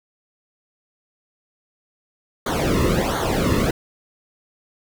brown noise with flanger, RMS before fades -20 dBFS, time 2.46-3.71 s, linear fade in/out 5 ms, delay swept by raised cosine 0.38 to 1.32 ms, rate 1.4 Hz, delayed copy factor -0.9, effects none

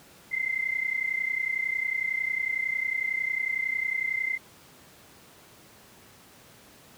sine tone pair together, 2062 / 2093 Hz, C7 / C7, -26 / 0 cents, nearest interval unison, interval 26 cents, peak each -29 / -29 dBFS, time 0.31-4.38 s, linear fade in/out 20 ms, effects pink hiss -53 dBFS RMS until 6.97 s + high-pass 100 Hz 12 dB/octave

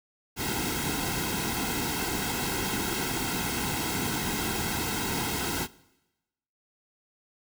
pink noise with comb filter, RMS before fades -30 dBFS, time 0.36-5.68 s, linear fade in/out 50 ms, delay 1.7 ms, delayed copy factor -0.75, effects noise-tail reverb RT60 1.0 s tail -21 dB re dry

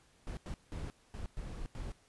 brown noise bursts at uneven times, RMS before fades -41 dBFS, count 6, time 0.27-0.37 / 0.46-0.54 / 0.72-0.9 / 1.14-1.26 / 1.37-1.66 / 1.75-1.92 s, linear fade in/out 0 ms, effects pink hiss -67 dBFS RMS until 2.08 s + resampled to 24000 Hz

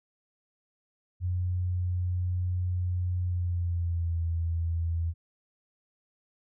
sine tone with pitch glide, 89.9 to 83.4 Hz, F#2 to E2, -49 to +21 cents, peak -26 dBFS, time 1.2-5.14 s, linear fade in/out 50 ms, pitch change -130 cents, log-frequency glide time 3.2-4.21 s, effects none

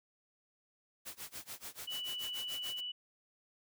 white noise with tremolo, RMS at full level -44 dBFS, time 1.05-2.81 s, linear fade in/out 20 ms, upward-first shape sine, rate 6.9 Hz, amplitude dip 95%
sine tone, 2960 Hz, F#7, in tune, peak -38 dBFS, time 1.87-2.92 s, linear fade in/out 10 ms
effects none

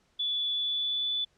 sine tone with pitch glide, 3447 to 3477 Hz, A7 to A7, -36 to -21 cents, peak -27 dBFS, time 0.19-1.25 s, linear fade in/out 10 ms, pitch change +15 cents, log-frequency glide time 0.52-1.12 s, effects pink hiss -69 dBFS RMS until 1.37 s + low-pass 7000 Hz 12 dB/octave

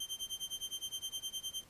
sawtooth tone with tremolo, 3136 Hz, G7, in tune, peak -33 dBFS, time 0-1.64 s, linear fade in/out 5 ms, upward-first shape sine, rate 9.7 Hz, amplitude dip 95%, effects pink hiss -62 dBFS RMS until 1.69 s + resampled to 32000 Hz

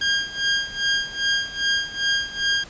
20% pulse tone with tremolo, 1613 Hz, G6, 49 cents sharp, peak -13 dBFS, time 0.01-2.64 s, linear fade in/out 5 ms, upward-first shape sine, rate 2.5 Hz, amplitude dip 85%, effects pink hiss -43 dBFS RMS until 2.69 s + resampled to 16000 Hz

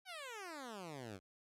10% pulse exponential sweep, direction down, 784 to 89.5 Hz, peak -38 dBFS, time 0.05-1.2 s, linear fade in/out 50 ms, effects low-pass 11000 Hz 12 dB/octave

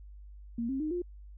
sine tone with pitch steps, 233.1 / 267.8 / 307.6 / 353.3 Hz, A#3 / C4 / D#4 / F4, 0 / +40 / -20 / +20 cents, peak -30 dBFS, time 0.58-1.02 s, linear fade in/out 5 ms, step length 110 ms, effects added 50 Hz sine -46 dBFS peak until 1.37 s

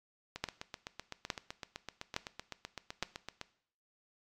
two click trains, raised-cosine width 0.2 ms, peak -23 / -15 dBFS, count 25 / 4, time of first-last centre 0.36-3.413 / 0.44-3.026 s, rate 7.86 / 1.16 Hz, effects noise-tail reverb RT60 0.6 s tail -17 dB re dry + MP3 96 kbps

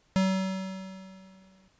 square tone with exponential decay, 189.8 Hz, F#3, 44 cents sharp, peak -21 dBFS, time 0.16-1.68 s, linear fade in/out 0 ms, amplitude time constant 330 ms, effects pink hiss -66 dBFS RMS until 1.79 s + resampled to 16000 Hz

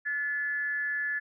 sine tone with frequency modulation, 1722 Hz, A6, 38 cents flat, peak -28 dBFS, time 0.05-1.2 s, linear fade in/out 20 ms, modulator 292 Hz, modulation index 0.32, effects none

